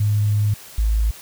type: tone pair in turn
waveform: sine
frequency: 104.5 / 54.09 Hz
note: G#2 / A1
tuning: +11 / -29 cents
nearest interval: major seventh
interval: 1140 cents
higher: first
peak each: -15 dBFS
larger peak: neither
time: 0-0.54 / 0.78-1.11 s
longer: first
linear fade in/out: 5 ms
effects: white hiss -41 dBFS RMS until 1.21 s